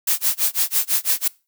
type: noise with tremolo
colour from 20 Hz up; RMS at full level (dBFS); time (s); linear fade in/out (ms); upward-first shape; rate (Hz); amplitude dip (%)
blue; -17; 0.07-1.28; 5; sine; 6; 100
effects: noise-tail reverb RT60 0.3 s tail -23 dB re dry